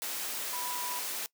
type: tone in noise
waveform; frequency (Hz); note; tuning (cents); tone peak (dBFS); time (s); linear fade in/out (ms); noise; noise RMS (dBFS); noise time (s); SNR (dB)
sine; 984; B5; -7; -38; 0.53-0.99; 0; white; -36; 0.02-1.26; -5
effects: noise-tail reverb RT60 0.1 s tail -22 dB re dry + high-pass 300 Hz 12 dB/octave